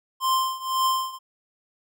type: tone with tremolo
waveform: square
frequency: 1046.5 Hz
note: C6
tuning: in tune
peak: -19 dBFS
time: 0.2-1.19 s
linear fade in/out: 50 ms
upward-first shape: triangle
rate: 1.9 Hz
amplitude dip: 90%
effects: none